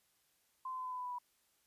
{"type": "tone with pitch steps", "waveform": "sine", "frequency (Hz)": [1035, 1027.3, 1019.6, 1011.9, 1004.4, 996.9, 989.4, 982], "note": ["C6", "C6", "C6", "B5", "B5", "B5", "B5", "B5"], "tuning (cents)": [-19, -32, -45, 42, 29, 16, 3, -10], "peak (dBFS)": -39, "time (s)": [0.65, 1.186], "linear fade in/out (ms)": 5, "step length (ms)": 67, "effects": ["white hiss -75 dBFS RMS until 1.66 s", "resampled to 32000 Hz"]}